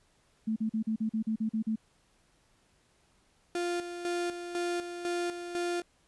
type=tone bursts; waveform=sine; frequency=220 Hz; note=A3; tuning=in tune; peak=-27 dBFS; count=10; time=0.47-1.759 s; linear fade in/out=10 ms; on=92 ms; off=41 ms
type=tone with tremolo; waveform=35% pulse; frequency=349.2 Hz; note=F4; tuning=in tune; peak=-28 dBFS; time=3.55-5.82 s; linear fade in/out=2 ms; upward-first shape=square; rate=2 Hz; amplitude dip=60%
effects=pink hiss -68 dBFS RMS until 6.07 s + resampled to 24000 Hz